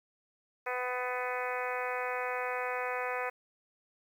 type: harmonic tone with a mistuned harmonic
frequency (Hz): 250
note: B3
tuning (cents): +21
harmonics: 2 / 3 / 4 / 5 / 6 / 7 / 8 / 9 / 10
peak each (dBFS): -37 / -39 / -40 / -41 / -42 / -42 / -43 / -44 / -44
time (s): 0.66-3.3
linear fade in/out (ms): 10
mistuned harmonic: 9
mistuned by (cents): -23
effects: 10-bit